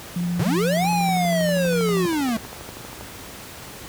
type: tone with vibrato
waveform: sine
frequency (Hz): 174.61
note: F3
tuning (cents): 0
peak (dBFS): -21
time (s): 0.16-2.06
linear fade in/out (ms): 2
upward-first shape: triangle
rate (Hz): 16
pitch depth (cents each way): 13
type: linear two-way sweep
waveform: square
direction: up then down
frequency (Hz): 92.1 to 851 to 214.7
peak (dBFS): -21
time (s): 0.39-2.37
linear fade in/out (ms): 5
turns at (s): 0.9
type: click train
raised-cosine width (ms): 1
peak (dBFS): -22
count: 29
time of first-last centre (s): 0.77-3.01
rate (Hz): 12.5
effects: pink hiss -38 dBFS RMS until 3.88 s + high-pass 60 Hz 12 dB/octave